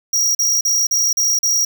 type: tone bursts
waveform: square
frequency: 5690 Hz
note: F8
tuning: 31 cents sharp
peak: -14 dBFS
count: 6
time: 0.13-1.65 s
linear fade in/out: 5 ms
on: 220 ms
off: 40 ms
effects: none